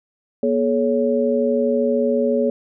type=tone cluster; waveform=sine; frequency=240.1 / 426.7 / 559 Hz; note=B3 / G#4 / C#5; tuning=-49 / +47 / +14 cents; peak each=-20 dBFS; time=0.43-2.5 s; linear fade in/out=2 ms; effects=none